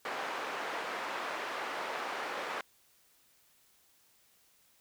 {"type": "band-pass noise", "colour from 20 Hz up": "white", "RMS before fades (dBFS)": -38, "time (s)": [0.05, 2.61], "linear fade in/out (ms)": 2, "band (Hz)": [450, 1500], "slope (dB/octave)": 12, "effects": ["white hiss -67 dBFS RMS until 4.8 s"]}